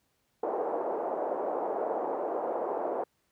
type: band-pass noise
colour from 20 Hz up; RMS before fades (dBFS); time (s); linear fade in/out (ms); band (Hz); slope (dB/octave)
pink; -32; 0.43-3.04; 5; 410 to 820; 24
effects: pink hiss -74 dBFS RMS until 3.31 s + high-pass 60 Hz 12 dB/octave